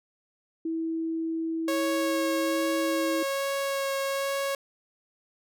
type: tone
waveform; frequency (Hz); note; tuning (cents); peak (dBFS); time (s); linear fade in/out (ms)
sine; 325.7; E4; -21; -27; 0.65-3.23; 5
type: tone with vibrato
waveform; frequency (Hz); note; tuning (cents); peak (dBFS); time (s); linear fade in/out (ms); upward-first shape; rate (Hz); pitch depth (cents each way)
sawtooth; 550; C#5; -14; -23; 1.68-4.55; 2; sine; 1.2; 10
effects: none